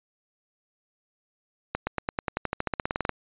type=accelerating click train; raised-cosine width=0.5 ms; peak=-11 dBFS; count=19; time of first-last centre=1.75-3.093 s; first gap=120 ms; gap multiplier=0.94; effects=resampled to 8000 Hz